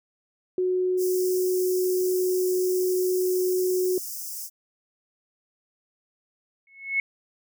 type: tone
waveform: sine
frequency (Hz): 367.3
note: F#4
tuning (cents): -13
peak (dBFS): -21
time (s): 0.58-3.98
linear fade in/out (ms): 2
type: high-pass noise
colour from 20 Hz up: white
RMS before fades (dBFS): -35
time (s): 0.97-4.5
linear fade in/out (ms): 50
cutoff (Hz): 5000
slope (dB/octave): 96
type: tone with exponential growth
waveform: sine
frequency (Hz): 2193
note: C#7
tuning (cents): -19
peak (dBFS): -18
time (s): 6.67-7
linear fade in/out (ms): 2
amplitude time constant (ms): 71
effects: none